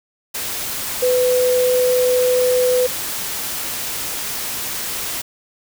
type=tone in noise; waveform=sine; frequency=501 Hz; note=B4; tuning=25 cents sharp; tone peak=-13 dBFS; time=1.02-2.87 s; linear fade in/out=10 ms; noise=white; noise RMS=-25 dBFS; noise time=0.34-5.22 s; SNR=+9 dB; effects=none